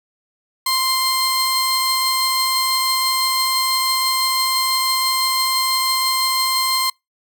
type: tone pair together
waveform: sawtooth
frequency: 1046.5 / 4192 Hz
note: C6 / C8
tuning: 0 / +2 cents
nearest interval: 2 octaves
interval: 2402 cents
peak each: -16 / -16 dBFS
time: 0.66-6.9 s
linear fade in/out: 5 ms
effects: noise-tail reverb RT60 0.2 s tail -26 dB re dry